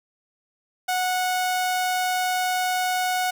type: tone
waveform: sawtooth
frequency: 735 Hz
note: F#5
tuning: 12 cents flat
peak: -18 dBFS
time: 0.88-3.31 s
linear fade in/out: 10 ms
effects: 8-bit